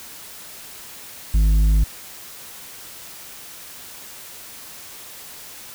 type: tone with tanh clipping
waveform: sine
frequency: 51.91 Hz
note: G#1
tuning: in tune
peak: -14 dBFS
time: 1.34-1.84 s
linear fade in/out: 5 ms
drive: 8 dB
effects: white hiss -39 dBFS RMS until 5.74 s